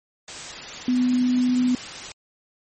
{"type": "tone in noise", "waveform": "sine", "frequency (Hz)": 250.1, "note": "B3", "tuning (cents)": 22, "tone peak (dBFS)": -17, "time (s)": [0.88, 1.75], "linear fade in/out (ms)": 2, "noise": "white", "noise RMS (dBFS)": -35, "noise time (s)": [0.28, 2.12], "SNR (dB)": 15, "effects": ["MP3 32 kbps"]}